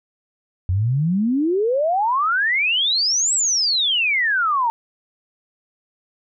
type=exponential two-way sweep; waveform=sine; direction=up then down; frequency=86.6 to 7980 to 894 Hz; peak=-16 dBFS; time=0.69-4.7 s; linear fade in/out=0 ms; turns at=3.34 s; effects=none